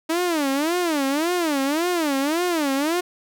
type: tone with vibrato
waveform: sawtooth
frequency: 311.1 Hz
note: D#4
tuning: in tune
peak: -16 dBFS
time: 0.09-3.01 s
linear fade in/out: 10 ms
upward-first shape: sine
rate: 1.8 Hz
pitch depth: 250 cents each way
effects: none